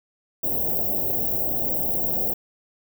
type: band-stop noise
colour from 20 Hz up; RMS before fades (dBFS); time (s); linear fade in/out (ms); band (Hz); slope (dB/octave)
white; -24; 0.43-2.34; 10; 750 to 15000; 48
effects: none